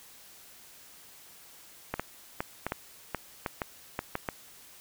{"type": "clicks", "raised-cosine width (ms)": 0.5, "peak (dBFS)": -15, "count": 11, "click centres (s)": [1.94, 1.996, 2.405, 2.666, 2.721, 3.147, 3.462, 3.618, 3.991, 4.154, 4.288], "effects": ["white hiss -53 dBFS RMS until 4.8 s"]}